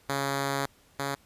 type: tone pair in turn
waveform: 5% pulse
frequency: 138.59 / 139.24 Hz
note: C#3 / C#3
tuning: 0 / +8 cents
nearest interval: unison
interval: 8 cents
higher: second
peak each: -16 / -18 dBFS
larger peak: first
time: 0.09-0.66 / 0.99-1.15 s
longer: first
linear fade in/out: 5 ms
effects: pink hiss -61 dBFS RMS until 1.25 s + resampled to 32000 Hz